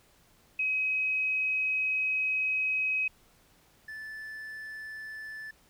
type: tone pair in turn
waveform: sine / triangle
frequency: 2538 / 1749.5 Hz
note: D#7 / A6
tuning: +34 / -10 cents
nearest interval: tritone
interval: 644 cents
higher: first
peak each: -26 / -37 dBFS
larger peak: first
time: 0.59-3.08 / 3.88-5.51 s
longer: first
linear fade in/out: 5 ms
effects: pink hiss -63 dBFS RMS until 5.69 s